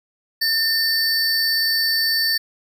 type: tone pair together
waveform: square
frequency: 1800 / 4539 Hz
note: A6 / C#8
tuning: +39 / +40 cents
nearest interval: octave + major third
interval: 1601 cents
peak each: -23 / -19 dBFS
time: 0.41-2.38 s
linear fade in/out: 10 ms
effects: 9-bit